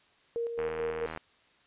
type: tone with tremolo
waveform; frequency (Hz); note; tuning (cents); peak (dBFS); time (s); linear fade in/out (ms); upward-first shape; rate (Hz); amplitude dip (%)
sine; 466.6; A#4; +2; -29; 0.36-1.06; 0; square; 4.6; 45
type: click train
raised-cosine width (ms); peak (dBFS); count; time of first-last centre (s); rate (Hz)
0.5; -23; 48; 0.59-1.175; 80.4
effects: white hiss -64 dBFS RMS until 1.66 s + resampled to 8000 Hz